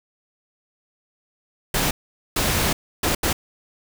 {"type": "noise bursts at uneven times", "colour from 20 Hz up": "pink", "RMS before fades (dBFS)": -21, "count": 4, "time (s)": [[1.74, 1.91], [2.36, 2.73], [3.03, 3.15], [3.23, 3.33]], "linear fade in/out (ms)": 5, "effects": []}